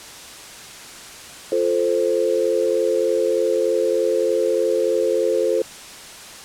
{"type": "chord", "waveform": "sine", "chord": "F major", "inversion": "none", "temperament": "equal", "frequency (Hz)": [349.2, 440, 523.3], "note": ["F4", "A4", "C5"], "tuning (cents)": [0, 0, 0], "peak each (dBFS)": [-23, -20, -20], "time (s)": [1.52, 5.62], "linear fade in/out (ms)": 2, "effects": ["white hiss -38 dBFS RMS until 6.44 s", "low-pass 9000 Hz 12 dB/octave"]}